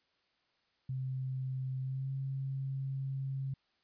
sine tone with pitch glide, 130.81 to 134.95 Hz, C3 to C#3, 0 to -46 cents, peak -34 dBFS, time 0.89-3.54 s, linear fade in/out 5 ms, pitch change +54 cents, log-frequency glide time 1.81-2.11 s, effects white hiss -75 dBFS RMS until 3.83 s + resampled to 11025 Hz

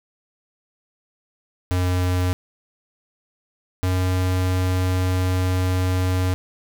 square tone pair in turn, 90.6 / 92.02 Hz, F#2 / F#2, -36 / -9 cents, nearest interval unison, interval 27 cents, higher second, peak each -19 dBFS, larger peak neither, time 1.71-2.33 / 3.83-6.34 s, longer second, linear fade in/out 0 ms, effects none

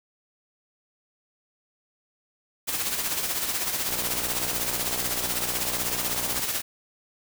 white noise with tremolo, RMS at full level -26 dBFS, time 2.67-6.62 s, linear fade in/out 20 ms, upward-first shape sine, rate 16 Hz, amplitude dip 50%
click train, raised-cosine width 1 ms, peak -22 dBFS, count 153, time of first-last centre 3.89-6.394 s, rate 60.7 Hz
effects none

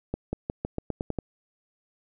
accelerating click train, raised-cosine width 2 ms, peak -15 dBFS, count 9, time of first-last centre 0.14-1.187 s, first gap 190 ms, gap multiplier 0.89, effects none

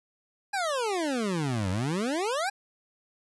25% pulse exponential two-way sweep, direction down then up, 830.6 to 89.1 to 830.6 Hz, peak -23 dBFS, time 0.53-2.5 s, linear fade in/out 10 ms, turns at 1.7 s, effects resampled to 24000 Hz

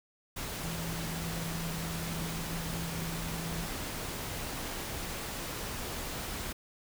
sine tone in noise, 165.3 Hz, E3, 5 cents sharp, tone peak -37 dBFS, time 0.63-3.67 s, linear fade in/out 10 ms, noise pink, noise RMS -38 dBFS, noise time 0.36-6.53 s, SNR -2 dB, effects none

